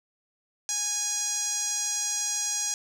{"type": "tone with band-pass filter", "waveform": "sawtooth", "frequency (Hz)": 826, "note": "G#5", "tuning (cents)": -10, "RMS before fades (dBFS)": -29, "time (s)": [0.69, 2.74], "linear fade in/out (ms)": 0, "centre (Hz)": 6500, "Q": 5.8, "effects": []}